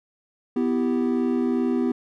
triangle chord, E minor, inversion second, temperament equal with one note detuned, 249.7 / 329.6 / 392 Hz, B3 / E4 / G4, +19 / 0 / 0 cents, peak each -20 / -25 / -25 dBFS, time 0.56-1.92 s, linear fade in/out 5 ms, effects none

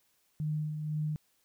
sine tone with tremolo, 152.7 Hz, D#3, 32 cents flat, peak -29 dBFS, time 0.4-1.16 s, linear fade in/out 0 ms, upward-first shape sine, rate 2 Hz, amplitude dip 45%, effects white hiss -72 dBFS RMS until 1.44 s

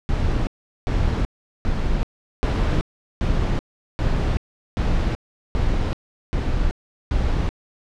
brown noise bursts, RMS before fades -20 dBFS, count 10, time 0.09-7.49 s, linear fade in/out 0 ms, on 380 ms, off 400 ms, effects low-pass 5000 Hz 12 dB/octave

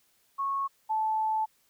sine tone pair in turn, 1100 / 873.1 Hz, C#6 / A5, -14 / -14 cents, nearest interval major third, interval 400 cents, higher first, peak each -27 / -25 dBFS, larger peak second, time 0.38-0.68 / 0.89-1.46 s, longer second, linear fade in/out 20 ms, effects white hiss -68 dBFS RMS until 1.69 s

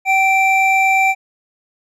triangle tone pair together, 766.9 / 2349 Hz, G5 / D7, -38 / 0 cents, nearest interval octave + perfect fifth, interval 1938 cents, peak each -12 dBFS, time 0.05-1.15 s, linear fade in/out 50 ms, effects resampled to 32000 Hz

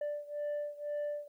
sine beating tone pair, 587.3 / 589.3 Hz, D5 / D5, 0 / +6 cents, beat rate 2 Hz, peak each -35 / -37 dBFS, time 0.01-1.28 s, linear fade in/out 5 ms, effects tanh soft clip ceiling -32 dBFS + 12-bit

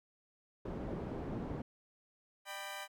white low-pass noise, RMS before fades -41 dBFS, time 0.65-1.62 s, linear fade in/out 5 ms, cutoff 390 Hz, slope 12 dB/octave
15% pulse chord, G major, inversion second, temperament equal with one note detuned, 600.7 / 784 / 987.8 Hz, D5 / G5 / B5, +39 / 0 / 0 cents, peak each -41 / -39 / -41 dBFS, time 2.45-2.88 s, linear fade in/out 50 ms
effects none

